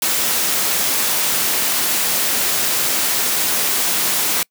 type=noise; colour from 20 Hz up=white; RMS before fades=-18 dBFS; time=0.02-4.43 s; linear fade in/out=2 ms; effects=noise-tail reverb RT60 0.1 s tail -26 dB re dry + high-pass 150 Hz 12 dB/octave